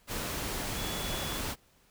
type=tone in noise; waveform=sine; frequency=3409 Hz; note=G#7; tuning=45 cents sharp; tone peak=-41 dBFS; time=0.74-1.41 s; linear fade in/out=50 ms; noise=pink; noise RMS=-35 dBFS; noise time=0.07-1.56 s; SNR=-9 dB; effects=pink hiss -65 dBFS RMS until 1.9 s